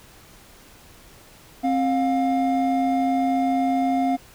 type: tone pair together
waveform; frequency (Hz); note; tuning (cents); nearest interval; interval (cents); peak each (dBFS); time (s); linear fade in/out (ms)
triangle; 265.6 / 709; C4 / F5; +26 / +26; octave + perfect fourth; 1700; -19 / -20; 1.63-4.17; 20
effects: pink hiss -49 dBFS RMS until 4.34 s